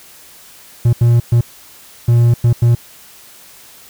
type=tone bursts at uneven times; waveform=triangle; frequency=118.6 Hz; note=A#2; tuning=30 cents sharp; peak=-5 dBFS; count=6; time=0.85-0.93 / 1.01-1.2 / 1.32-1.41 / 2.08-2.34 / 2.44-2.53 / 2.62-2.75 s; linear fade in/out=5 ms; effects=white hiss -41 dBFS RMS until 3.89 s